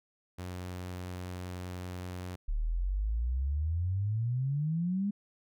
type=tone; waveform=sawtooth; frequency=90.5 Hz; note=F#2; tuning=38 cents flat; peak=-34 dBFS; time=0.38-2.36 s; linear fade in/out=10 ms
type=exponential sweep; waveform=sine; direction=up; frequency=35.61 to 207.7 Hz; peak=-28 dBFS; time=2.48-5.11 s; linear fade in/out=10 ms
effects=none